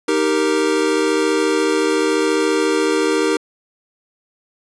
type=chord; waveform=square; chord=Eb major; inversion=none; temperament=equal; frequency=311.1 / 392 / 466.2 Hz; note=Eb4 / G4 / Bb4; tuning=0 / 0 / 0 cents; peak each=-20 / -20 / -20 dBFS; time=0.08-3.37 s; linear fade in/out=5 ms; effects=resampled to 22050 Hz